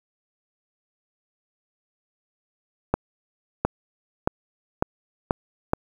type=accelerating click train; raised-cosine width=1 ms; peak=-5 dBFS; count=6; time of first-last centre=2.94-5.734 s; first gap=710 ms; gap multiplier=0.88; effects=7-bit